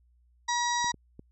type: harmonic tone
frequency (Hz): 960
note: B5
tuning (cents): -49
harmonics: 1 / 2 / 4 / 5 / 6 / 7 / 8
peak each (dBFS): -28 / -33 / -35 / -40 / -34 / -46 / -46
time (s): 0.48-0.92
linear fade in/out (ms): 10
type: clicks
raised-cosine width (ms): 3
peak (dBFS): -31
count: 3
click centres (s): 0.844 / 0.943 / 1.194
effects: added 60 Hz sine -61 dBFS peak until 1.31 s